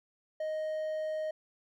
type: tone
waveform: triangle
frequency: 623 Hz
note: D#5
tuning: 2 cents sharp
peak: -30 dBFS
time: 0.4-1.31 s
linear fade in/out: 5 ms
effects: none